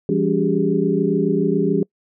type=tone cluster; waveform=sine; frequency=168.6 / 199.9 / 281.7 / 382.7 / 409.8 Hz; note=E3 / G3 / C#4 / G4 / G#4; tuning=+39 / +34 / +28 / -42 / -23 cents; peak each=-22 dBFS; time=0.09-1.83 s; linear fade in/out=2 ms; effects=noise-tail reverb RT60 0.1 s tail -26 dB re dry